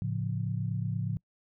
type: chord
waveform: sine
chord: A augmented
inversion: none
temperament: equal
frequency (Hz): 110 / 138.59 / 174.61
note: A2 / C#3 / E#3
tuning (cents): 0 / 0 / 0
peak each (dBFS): -32 / -34 / -35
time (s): 0.02-1.17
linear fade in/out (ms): 0
effects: noise-tail reverb RT60 0.1 s tail -25 dB re dry